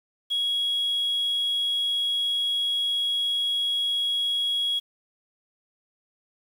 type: tone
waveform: sine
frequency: 3319 Hz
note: G#7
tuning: 2 cents flat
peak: -21 dBFS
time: 0.3-4.8 s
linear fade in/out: 20 ms
effects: tanh soft clip ceiling -20 dBFS + 8-bit